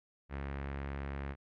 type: tone with low-pass filter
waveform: sawtooth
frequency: 69.3 Hz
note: C#2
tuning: in tune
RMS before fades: -40 dBFS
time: 0.29-1.36 s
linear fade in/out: 50 ms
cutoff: 2000 Hz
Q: 1.8
effects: none